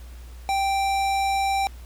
square tone with low-pass filter, 784 Hz, G5, in tune, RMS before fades -23 dBFS, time 0.49-1.67 s, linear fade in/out 0 ms, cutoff 11000 Hz, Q 0.53, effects added 60 Hz sine -38 dBFS peak until 1.85 s + pink hiss -52 dBFS RMS until 1.85 s

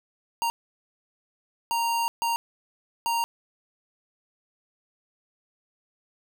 square tone bursts at uneven times, 930 Hz, A#5, 4 cents flat, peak -24 dBFS, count 4, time 0.42-0.5 / 1.71-2.08 / 2.22-2.36 / 3.06-3.24 s, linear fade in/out 0 ms, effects none

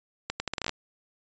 accelerating click train, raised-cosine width 0.2 ms, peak -12 dBFS, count 10, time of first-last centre 0.3-0.693 s, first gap 100 ms, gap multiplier 0.77, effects resampled to 16000 Hz

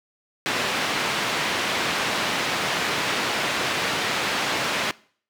white band-pass noise, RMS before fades -25 dBFS, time 0.46-4.91 s, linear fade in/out 0 ms, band 140 to 3000 Hz, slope 12 dB/octave, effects noise-tail reverb RT60 0.5 s tail -22 dB re dry

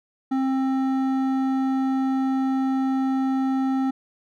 sine tone with hard clipping, 265.2 Hz, C4, 23 cents sharp, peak -22 dBFS, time 0.31-3.91 s, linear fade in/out 10 ms, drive 10 dB, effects none

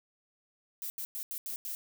violet noise bursts at uneven times, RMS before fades -38 dBFS, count 6, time 0.82-0.9 / 0.98-1.05 / 1.15-1.23 / 1.31-1.38 / 1.46-1.56 / 1.65-1.75 s, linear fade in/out 0 ms, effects none

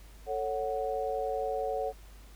sine chord, F# minor, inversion first, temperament just, 444 / 555 / 740 Hz, A4 / C#5 / F#5, +16 / +2 / 0 cents, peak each -34 dBFS, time 0.26-1.93 s, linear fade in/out 50 ms, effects added 50 Hz sine -49 dBFS peak until 2.35 s + pink hiss -58 dBFS RMS until 2.35 s

